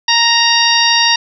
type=harmonic tone; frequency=932.3 Hz; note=A#5; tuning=in tune; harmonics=1 / 2 / 3 / 4 / 5 / 6; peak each=-16 / -16 / -16 / -16 / -16 / -16 dBFS; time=0.08-1.16 s; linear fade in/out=5 ms; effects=none